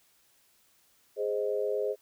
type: chord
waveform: sine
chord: Ab major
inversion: none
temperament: equal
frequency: 415.3 / 523.3 / 622.3 Hz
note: Ab4 / C5 / Eb5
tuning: 0 / 0 / 0 cents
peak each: -30 / -32 / -35 dBFS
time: 1.16-1.96 s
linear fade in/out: 50 ms
effects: white hiss -66 dBFS RMS until 2.01 s